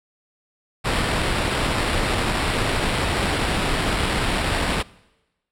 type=noise with sample-and-hold; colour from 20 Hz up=pink; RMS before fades=-22 dBFS; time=0.84-4.83 s; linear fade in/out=20 ms; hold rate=6300 Hz; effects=noise-tail reverb RT60 1.0 s tail -22 dB re dry + low-pass 10000 Hz 12 dB/octave